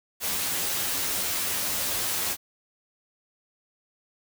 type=noise with comb filter; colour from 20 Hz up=white; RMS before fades=-28 dBFS; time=0.2-2.37 s; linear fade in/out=50 ms; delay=11 ms; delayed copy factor=+0.65; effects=none